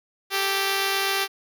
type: tone pair together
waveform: 5% pulse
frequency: 391.6 / 439.6 Hz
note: G4 / A4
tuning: -2 / -2 cents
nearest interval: major second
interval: 200 cents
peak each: -11 / -21 dBFS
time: 0.3-1.28 s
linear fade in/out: 50 ms
effects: none